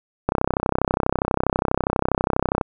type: click train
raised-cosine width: 1 ms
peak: -4 dBFS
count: 76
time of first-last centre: 0.29-2.612 s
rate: 32.3 Hz
effects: none